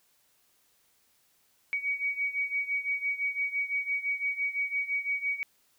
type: beating tone pair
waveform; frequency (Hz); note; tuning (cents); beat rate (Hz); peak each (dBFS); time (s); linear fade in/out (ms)
sine; 2256 / 2261.9; C#7 / C#7; +30 / +34; 5.9; -30 / -33; 1.73-5.43; 0
effects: white hiss -68 dBFS RMS until 5.78 s